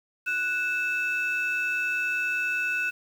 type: tone pair together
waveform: sine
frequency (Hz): 1480 / 2625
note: F#6 / E7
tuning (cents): 0 / -8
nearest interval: minor seventh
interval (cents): 992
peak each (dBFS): -26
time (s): 0.26-2.91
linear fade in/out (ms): 20
effects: tanh soft clip ceiling -20 dBFS + 8-bit